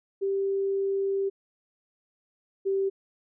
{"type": "tone pair in turn", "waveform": "sine", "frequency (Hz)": [392, 389.3], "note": ["G4", "G4"], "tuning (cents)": [0, -12], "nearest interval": "unison", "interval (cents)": 12, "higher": "first", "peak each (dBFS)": [-24, -23], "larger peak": "second", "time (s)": [[0.21, 1.3], [2.65, 2.9]], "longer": "first", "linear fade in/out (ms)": 20, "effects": []}